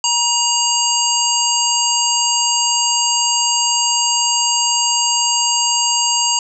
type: harmonic tone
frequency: 946 Hz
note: A#5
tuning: 25 cents sharp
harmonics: 1 / 3 / 5 / 7 / 8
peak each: -20 / -20 / -20 / -20 / -20 dBFS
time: 0.04-6.39 s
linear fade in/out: 2 ms
effects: none